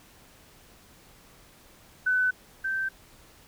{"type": "tone pair in turn", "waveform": "sine", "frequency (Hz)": [1505, 1556.3], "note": ["F#6", "G6"], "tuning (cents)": [29, -13], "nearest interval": "minor second", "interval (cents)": 58, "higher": "second", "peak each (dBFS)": [-21, -26], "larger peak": "first", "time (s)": [[2.06, 2.31], [2.64, 2.89]], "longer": "neither", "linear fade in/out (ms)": 10, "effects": ["pink hiss -55 dBFS RMS until 3.47 s"]}